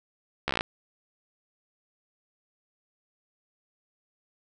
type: slowing click train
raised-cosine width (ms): 0.3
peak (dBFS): -10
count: 9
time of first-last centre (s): 0.48-0.609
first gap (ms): 14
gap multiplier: 1.04
effects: none